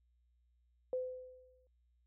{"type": "tone with exponential decay", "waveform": "sine", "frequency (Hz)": 509, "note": "C5", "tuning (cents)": -48, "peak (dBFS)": -32, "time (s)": [0.93, 1.67], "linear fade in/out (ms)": 1, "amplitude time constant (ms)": 160, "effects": ["added 60 Hz sine -70 dBFS peak until 2.06 s"]}